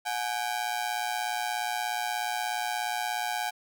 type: ring-modulated tone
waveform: sawtooth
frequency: 784 Hz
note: G5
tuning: in tune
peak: -22 dBFS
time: 0.05-3.51 s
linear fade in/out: 20 ms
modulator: 58.4 Hz
effects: none